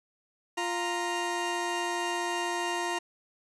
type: tone pair together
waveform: 20% pulse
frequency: 349.2 / 932.3 Hz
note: F4 / A#5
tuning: 0 / 0 cents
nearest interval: octave + perfect fourth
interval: 1700 cents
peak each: -27 dBFS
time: 0.57-2.99 s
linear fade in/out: 10 ms
effects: resampled to 24000 Hz